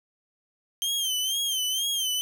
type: tone with vibrato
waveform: sawtooth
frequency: 3136 Hz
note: G7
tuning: in tune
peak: -22 dBFS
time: 0.82-2.21 s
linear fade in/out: 0 ms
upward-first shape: sine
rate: 2.1 Hz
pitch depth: 88 cents each way
effects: none